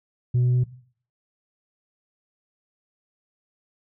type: tone with pitch steps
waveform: sine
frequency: 123.47 / 124.19 / 124.9 Hz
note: B2 / B2 / B2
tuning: 0 / +10 / +20 cents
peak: -15 dBFS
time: 0.34-0.64 s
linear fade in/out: 10 ms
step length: 100 ms
effects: noise-tail reverb RT60 0.5 s tail -18 dB re dry + tanh soft clip ceiling -16 dBFS